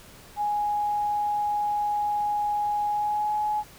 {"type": "tone with pitch glide", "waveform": "sine", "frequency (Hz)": [830.6, 843.2], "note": ["G#5", "G#5"], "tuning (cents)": [0, 26], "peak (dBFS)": -23, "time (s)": [0.36, 3.64], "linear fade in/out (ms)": 50, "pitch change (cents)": 26, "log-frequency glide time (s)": [2.87, 3.34], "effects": ["pink hiss -49 dBFS RMS until 3.78 s"]}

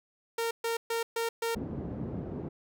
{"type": "tone bursts", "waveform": "sawtooth", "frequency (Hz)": 460.3, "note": "A#4", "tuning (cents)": -22, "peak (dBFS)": -25, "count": 5, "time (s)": [0.38, 1.55], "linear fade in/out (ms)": 5, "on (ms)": 130, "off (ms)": 130}
{"type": "band-pass noise", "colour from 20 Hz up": "pink", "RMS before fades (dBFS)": -37, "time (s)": [1.55, 2.49], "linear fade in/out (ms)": 10, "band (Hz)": [110, 360], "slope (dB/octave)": 12}
{"effects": []}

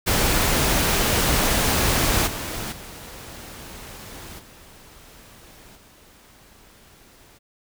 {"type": "noise with level steps", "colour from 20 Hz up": "pink", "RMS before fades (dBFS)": [-20, -30, -39, -47, -51], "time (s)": [0.06, 7.39], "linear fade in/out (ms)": 20, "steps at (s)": [2.26, 2.71, 4.38, 5.75], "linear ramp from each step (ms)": 20, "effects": []}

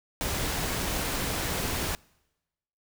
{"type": "noise", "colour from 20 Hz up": "pink", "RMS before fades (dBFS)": -30, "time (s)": [0.21, 1.95], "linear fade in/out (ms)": 0, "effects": ["noise-tail reverb RT60 1.0 s tail -26 dB re dry"]}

